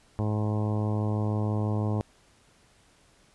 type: harmonic tone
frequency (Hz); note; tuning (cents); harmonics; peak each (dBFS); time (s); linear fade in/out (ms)
106.1; G#2; +38; 1 / 2 / 3 / 4 / 5 / 6 / 7 / 8 / 9 / 10; -26 / -32 / -36 / -38 / -40 / -42 / -43 / -44 / -45 / -46; 0.19-2.01; 0
effects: pink hiss -61 dBFS RMS until 3.34 s + resampled to 24000 Hz